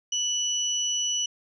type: tone pair together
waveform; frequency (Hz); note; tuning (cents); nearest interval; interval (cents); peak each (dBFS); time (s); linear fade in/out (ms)
sine; 2960 / 5920; F#7 / F#8; 0 / 0; octave; 1200; -27; 0.12-1.26; 5
effects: none